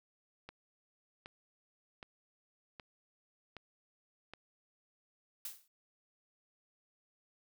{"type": "click train", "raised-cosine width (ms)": 0.3, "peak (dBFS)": -31, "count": 6, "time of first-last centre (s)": [0.49, 4.336], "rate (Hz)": 1.3}
{"type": "noise with exponential decay", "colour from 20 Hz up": "blue", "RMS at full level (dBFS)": -39, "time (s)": [5.45, 5.68], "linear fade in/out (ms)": 2, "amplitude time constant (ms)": 50}
{"effects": []}